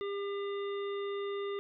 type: harmonic tone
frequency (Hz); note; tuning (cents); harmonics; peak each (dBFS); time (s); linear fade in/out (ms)
400.9; G4; +39; 1 / 3 / 5 / 7 / 9; -34 / -44 / -49 / -55 / -51; 0.01-1.59; 0
effects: none